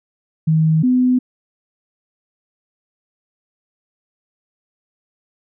sine tone pair in turn, 158.5 / 252.1 Hz, D#3 / B3, +32 / +36 cents, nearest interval minor sixth, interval 804 cents, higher second, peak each -11 dBFS, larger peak neither, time 0.47-0.83 / 0.83-1.19 s, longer neither, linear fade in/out 10 ms, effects none

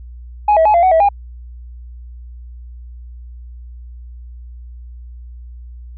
sine tone with pitch steps, 836 / 646 / 848 / 687 / 747 / 649 / 808 Hz, G#5 / E5 / G#5 / F5 / F#5 / E5 / G#5, +11 / -35 / +36 / -29 / +16 / -27 / -48 cents, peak -6 dBFS, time 0.48-1.089 s, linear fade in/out 5 ms, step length 87 ms, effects tanh soft clip ceiling -6 dBFS + added 60 Hz sine -31 dBFS peak until 5.97 s

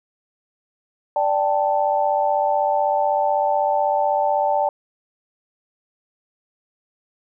sine chord, D suspended fourth, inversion none, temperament equal, 587.3 / 784 / 880 Hz, D5 / G5 / A5, 0 / 0 / 0 cents, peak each -21 dBFS, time 1.16-4.69 s, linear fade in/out 2 ms, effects none

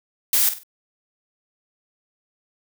blue noise with echo, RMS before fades -18 dBFS, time 0.33-0.49 s, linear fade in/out 2 ms, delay 48 ms, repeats 3, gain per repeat -10 dB, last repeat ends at 0.634 s, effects none

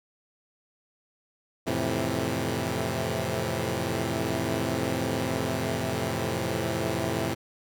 10% pulse chord, F major seventh, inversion none, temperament equal, 87.31 / 110 / 130.81 / 164.81 Hz, F2 / A2 / C3 / E3, 0 / 0 / 0 / 0 cents, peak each -25 / -23 / -23 / -26 dBFS, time 1.66-7.35 s, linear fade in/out 20 ms, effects none

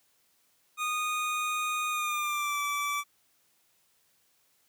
25% pulse tone with pitch glide, 1234 to 1158 Hz, D#6 to D6, -15 to -25 cents, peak -25 dBFS, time 0.77-3.04 s, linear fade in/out 50 ms, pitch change -110 cents, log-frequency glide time 1.9-2.61 s, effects white hiss -69 dBFS RMS until 4.68 s + high-pass 60 Hz 12 dB/octave

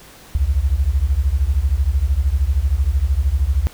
sine beating tone pair, 62.1 / 75.1 Hz, B1 / D2, +10 / +39 cents, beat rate 13 Hz, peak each -17 dBFS, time 0.35-3.67 s, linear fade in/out 0 ms, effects pink hiss -43 dBFS RMS until 3.73 s

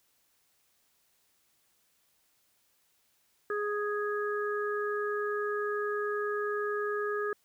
harmonic tone, 415.3 Hz, G#4, in tune, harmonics 1 / 3 / 4, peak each -31 / -36 / -37 dBFS, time 3.5-7.33 s, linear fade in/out 2 ms, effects white hiss -71 dBFS RMS until 7.44 s

